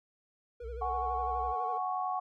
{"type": "tone with vibrato", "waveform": "triangle", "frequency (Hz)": 464.5, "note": "A#4", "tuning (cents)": -6, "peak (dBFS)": -39, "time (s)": [0.6, 1.78], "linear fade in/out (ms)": 5, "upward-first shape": "sine", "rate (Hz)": 12, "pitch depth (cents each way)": 84}
{"type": "tone with pitch glide", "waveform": "sine", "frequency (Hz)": [62, 62.47], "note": ["B1", "B1"], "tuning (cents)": [7, 20], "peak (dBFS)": -39, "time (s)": [0.61, 1.55], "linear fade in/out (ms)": 50, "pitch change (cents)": 13, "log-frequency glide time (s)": [0.8, 1.16]}
{"type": "chord", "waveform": "sine", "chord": "F# suspended second", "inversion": "none", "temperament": "equal", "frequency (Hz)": [740, 830.6, 1108.7], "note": ["F#5", "G#5", "C#6"], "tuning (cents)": [0, 0, 0], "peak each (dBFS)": [-33, -39, -35], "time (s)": [0.81, 2.2], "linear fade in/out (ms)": 10}
{"effects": []}